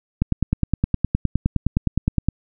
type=click train; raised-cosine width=5 ms; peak=-5 dBFS; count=21; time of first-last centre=0.22-2.286 s; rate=9.68 Hz; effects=none